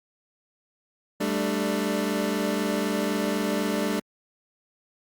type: chord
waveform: 25% pulse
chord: G suspended second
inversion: none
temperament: equal with one note detuned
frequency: 196 / 220 / 295.9 Hz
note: G3 / A3 / D4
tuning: 0 / 0 / +13 cents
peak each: -25 dBFS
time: 1.2-4 s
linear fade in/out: 10 ms
effects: Opus 48 kbps